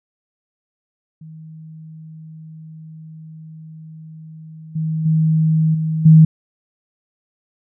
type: tone with level steps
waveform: sine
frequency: 158.5 Hz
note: D#3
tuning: 32 cents sharp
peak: -34 / -18 / -12 / -17 / -4 dBFS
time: 1.21-6.25 s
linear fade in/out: 5 ms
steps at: 4.75 / 5.05 / 5.74 / 6.05 s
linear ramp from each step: 10 ms
effects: none